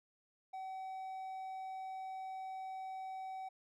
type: tone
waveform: triangle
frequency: 760 Hz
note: F#5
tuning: 46 cents sharp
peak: -40 dBFS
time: 0.53-3.49 s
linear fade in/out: 10 ms
effects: none